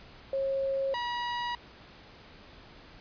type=tone pair in turn; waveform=sine / sawtooth; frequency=542 / 962.7 Hz; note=C#5 / B5; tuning=-39 / -45 cents; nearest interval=minor seventh; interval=994 cents; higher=second; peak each=-27 dBFS; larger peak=neither; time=0.33-0.94 / 0.94-1.55 s; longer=neither; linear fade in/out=2 ms; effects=pink hiss -52 dBFS RMS until 3 s + resampled to 11025 Hz